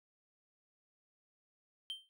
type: tone with exponential decay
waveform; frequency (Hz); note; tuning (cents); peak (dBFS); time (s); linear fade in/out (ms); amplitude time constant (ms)
triangle; 3132; G7; -2; -34; 1.9-2.09; 0; 40
effects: tanh soft clip ceiling -30 dBFS